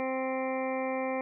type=harmonic tone; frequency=261.7 Hz; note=C4; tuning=in tune; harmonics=1 / 2 / 3 / 4 / 5 / 7 / 8 / 9; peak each=-35 / -32 / -37 / -40 / -49 / -46 / -43 / -43 dBFS; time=0-1.21 s; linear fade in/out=0 ms; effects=none